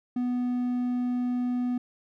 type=tone; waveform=triangle; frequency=246.9 Hz; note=B3; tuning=in tune; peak=-23 dBFS; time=0.16-1.78 s; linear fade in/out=5 ms; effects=none